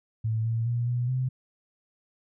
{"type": "tone with pitch steps", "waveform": "sine", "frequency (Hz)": [111.1, 114.2, 119.3, 122, 128.7], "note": ["A2", "A#2", "A#2", "B2", "C3"], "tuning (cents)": [17, -35, 41, -21, -28], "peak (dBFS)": -24, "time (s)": [0.24, 1.29], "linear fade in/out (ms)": 10, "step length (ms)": 210, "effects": []}